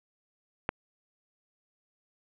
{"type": "click", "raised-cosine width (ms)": 0.5, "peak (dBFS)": -12, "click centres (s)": 0.691, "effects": ["resampled to 8000 Hz", "8-bit"]}